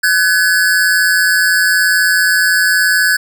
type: tone pair together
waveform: square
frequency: 1514 / 1693 Hz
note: F#6 / G#6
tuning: +39 / +33 cents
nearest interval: major second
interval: 194 cents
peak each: -13 dBFS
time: 0.03-3.17 s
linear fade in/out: 10 ms
effects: none